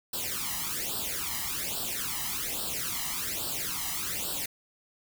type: noise with flanger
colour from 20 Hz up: white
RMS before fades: -33 dBFS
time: 0.13-4.46 s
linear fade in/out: 5 ms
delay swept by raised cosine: 0.23 to 1.02 ms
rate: 1.2 Hz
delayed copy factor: +0.85
effects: none